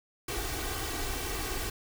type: noise with comb filter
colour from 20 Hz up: pink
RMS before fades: -34 dBFS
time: 0.28-1.7 s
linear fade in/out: 5 ms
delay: 2.6 ms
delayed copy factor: +0.8
effects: none